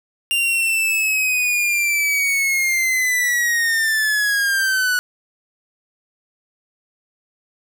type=linear sweep; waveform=45% pulse; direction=down; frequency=2794 to 1468 Hz; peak=-16 dBFS; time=0.31-4.99 s; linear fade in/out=0 ms; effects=none